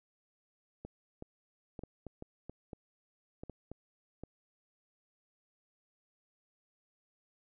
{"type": "clicks", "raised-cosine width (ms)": 2, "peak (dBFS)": -30, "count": 12, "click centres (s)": [0.85, 1.224, 1.792, 1.836, 2.067, 2.224, 2.496, 2.732, 3.435, 3.497, 3.716, 4.236], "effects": []}